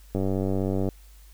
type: click train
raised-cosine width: 2 ms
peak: -14 dBFS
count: 72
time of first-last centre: 0.15-0.888 s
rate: 96.2 Hz
effects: added 50 Hz sine -47 dBFS peak until 1.33 s + white hiss -58 dBFS RMS until 1.33 s